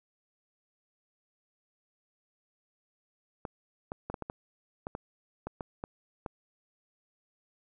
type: clicks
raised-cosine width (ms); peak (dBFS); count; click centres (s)
1; -22; 12; 3.452 / 3.919 / 4.1 / 4.142 / 4.223 / 4.299 / 4.869 / 4.951 / 5.47 / 5.608 / 5.839 / 6.262
effects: none